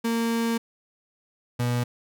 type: tone pair in turn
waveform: 35% pulse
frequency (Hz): 230.2 / 121.52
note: A#3 / B2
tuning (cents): -22 / -28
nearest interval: major seventh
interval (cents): 1106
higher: first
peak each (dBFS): -21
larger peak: neither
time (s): 0.04-0.58 / 1.59-1.84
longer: first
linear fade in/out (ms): 10
effects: none